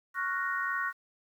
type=chord; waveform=sine; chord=Gb major seventh; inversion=second; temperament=equal; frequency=1108.7 / 1396.9 / 1480 / 1864.7 Hz; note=Db6 / F6 / Gb6 / Bb6; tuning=0 / 0 / 0 / 0 cents; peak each=-34 / -39 / -34 / -34 dBFS; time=0.14-0.93 s; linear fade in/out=50 ms; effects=10-bit